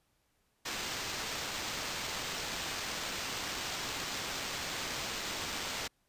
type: noise with sample-and-hold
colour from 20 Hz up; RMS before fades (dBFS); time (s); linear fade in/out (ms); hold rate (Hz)
white; -38; 0.65-5.88; 10; 11025
effects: pink hiss -75 dBFS RMS until 6.08 s + resampled to 32000 Hz